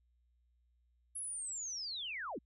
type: linear sweep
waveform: sine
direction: down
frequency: 10910 to 155.56 Hz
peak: -39 dBFS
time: 1.15-2.39 s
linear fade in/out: 10 ms
effects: added 60 Hz sine -70 dBFS peak until 2.45 s